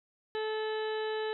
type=harmonic tone; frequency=434.1 Hz; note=A4; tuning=23 cents flat; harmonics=1 / 2 / 3 / 4 / 5 / 6 / 7 / 8 / 9; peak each=-32 / -40 / -48 / -42 / -53 / -54 / -47 / -55 / -47 dBFS; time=0.35-1.33 s; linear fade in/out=0 ms; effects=none